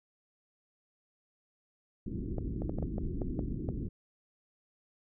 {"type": "low-pass noise", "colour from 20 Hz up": "pink", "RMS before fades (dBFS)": -36, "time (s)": [2.06, 3.89], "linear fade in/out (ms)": 10, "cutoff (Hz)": 370, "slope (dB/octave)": 48}
{"type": "clicks", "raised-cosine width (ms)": 2, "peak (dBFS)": -21, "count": 9, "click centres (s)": [2.383, 2.62, 2.695, 2.786, 2.827, 2.982, 3.218, 3.392, 3.689]}
{"effects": []}